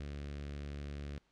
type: tone with notch filter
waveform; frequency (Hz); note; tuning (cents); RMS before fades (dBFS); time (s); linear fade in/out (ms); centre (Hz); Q
sawtooth; 71.8; D2; -39; -43; 0-1.18; 0; 900; 1.1
effects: pink hiss -74 dBFS RMS until 1.31 s + low-pass 5000 Hz 12 dB/octave